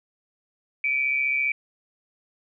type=tone pair together; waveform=sine; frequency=2306 / 2441 Hz; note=D7 / D#7; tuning=-32 / -34 cents; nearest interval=minor second; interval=98 cents; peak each=-22 / -28 dBFS; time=0.84-1.52 s; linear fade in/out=2 ms; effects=none